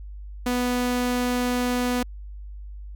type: tone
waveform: sawtooth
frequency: 246.9 Hz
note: B3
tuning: in tune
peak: -18 dBFS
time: 0.46-2.03 s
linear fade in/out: 5 ms
effects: added 50 Hz sine -35 dBFS peak until 2.95 s